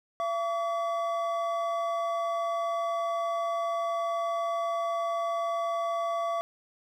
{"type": "tone pair together", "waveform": "triangle", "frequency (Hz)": [677, 1141.9], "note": ["E5", "D6"], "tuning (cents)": [46, -49], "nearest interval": "major sixth", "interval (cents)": 905, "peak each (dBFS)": [-27, -30], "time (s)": [0.2, 6.41], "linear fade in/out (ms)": 0, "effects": []}